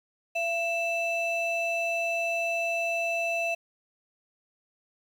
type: ring-modulated tone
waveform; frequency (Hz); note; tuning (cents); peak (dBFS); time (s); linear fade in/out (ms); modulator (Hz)
triangle; 1661; G#6; 0; -21; 0.35-3.55; 10; 986
effects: 9-bit